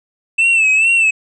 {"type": "tone with vibrato", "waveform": "triangle", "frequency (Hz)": 2639, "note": "E7", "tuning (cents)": 1, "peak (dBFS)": -8, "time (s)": [0.38, 1.11], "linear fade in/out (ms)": 10, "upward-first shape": "sine", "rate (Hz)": 2.3, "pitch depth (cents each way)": 69, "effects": ["resampled to 24000 Hz"]}